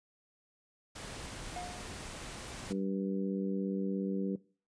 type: noise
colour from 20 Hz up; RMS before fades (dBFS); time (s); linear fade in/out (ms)
pink; -44; 0.95-2.73; 10
type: tone with exponential decay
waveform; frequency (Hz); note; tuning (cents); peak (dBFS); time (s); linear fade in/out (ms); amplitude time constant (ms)
triangle; 716; F5; +43; -35; 1.56-2.07; 2; 110
type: harmonic tone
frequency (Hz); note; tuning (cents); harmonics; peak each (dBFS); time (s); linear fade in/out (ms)
97; G2; -18; 2 / 3 / 4 / 5; -34 / -38 / -40 / -42; 2.7-4.36; 5
effects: noise-tail reverb RT60 0.4 s tail -20 dB re dry + resampled to 22050 Hz